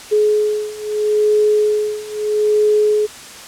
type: beating tone pair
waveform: sine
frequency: 422.3 / 423.07 Hz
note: G#4 / G#4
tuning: +29 / +32 cents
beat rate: 0.77 Hz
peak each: -17 / -15 dBFS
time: 0.11-3.07 s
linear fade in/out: 20 ms
effects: white hiss -35 dBFS RMS until 3.47 s + low-pass 9000 Hz 12 dB/octave